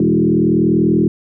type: tone with frequency modulation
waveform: sine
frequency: 263.7 Hz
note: C4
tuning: 14 cents sharp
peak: -10 dBFS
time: 0-1.08 s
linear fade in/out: 2 ms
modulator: 40.4 Hz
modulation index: 2.8
effects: none